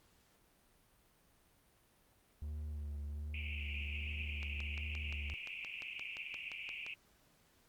triangle tone with vibrato, 73.8 Hz, D2, 9 cents sharp, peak -38 dBFS, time 2.42-5.34 s, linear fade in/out 0 ms, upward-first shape sine, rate 1.3 Hz, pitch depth 32 cents each way
pink band-pass noise, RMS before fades -46 dBFS, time 3.34-6.94 s, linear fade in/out 2 ms, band 2300 to 2800 Hz, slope 96 dB/octave
click train, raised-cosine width 0.2 ms, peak -31 dBFS, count 15, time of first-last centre 4.43-6.865 s, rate 5.75 Hz
effects pink hiss -70 dBFS RMS until 7.68 s + Opus 48 kbps

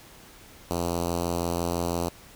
5% pulse tone with notch filter, 86 Hz, F2, 26 cents flat, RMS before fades -28 dBFS, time 0.71-2.09 s, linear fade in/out 0 ms, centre 2000 Hz, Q 0.54, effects pink hiss -50 dBFS RMS until 2.35 s

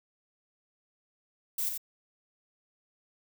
violet noise with echo, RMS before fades -31 dBFS, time 1.58-1.69 s, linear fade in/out 5 ms, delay 88 ms, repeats 1, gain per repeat -5 dB, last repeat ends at 1.778 s, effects none

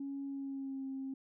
sine tone with pitch glide, 277.1 to 267.8 Hz, C#4 to C4, -1 to +40 cents, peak -37 dBFS, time 0-1.14 s, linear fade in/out 5 ms, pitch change -59 cents, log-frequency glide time 0.25-0.86 s, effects tanh soft clip ceiling -33 dBFS

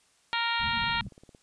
harmonic tone, 465.6 Hz, A#4, 2 cents flat, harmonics 2 / 3 / 4 / 5 / 6 / 7 / 8 / 9, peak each -31 / -33 / -34 / -35 / -36 / -36 / -37 / -38 dBFS, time 0.33-1.01 s, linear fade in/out 0 ms
white low-pass noise, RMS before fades -40 dBFS, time 0.59-1.09 s, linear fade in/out 10 ms, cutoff 240 Hz, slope 96 dB/octave
click train, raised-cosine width 2 ms, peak -37 dBFS, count 10, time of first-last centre 0.84-1.348 s, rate 17.7 Hz
effects white hiss -65 dBFS RMS until 1.42 s + resampled to 22050 Hz

